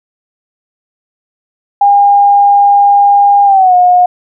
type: tone with pitch glide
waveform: sine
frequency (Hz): 808 to 719.8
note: G#5 to F#5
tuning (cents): -48 to -48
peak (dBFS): -3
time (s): 1.81-4.06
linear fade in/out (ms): 5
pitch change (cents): -200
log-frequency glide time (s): 3.45-3.75
effects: none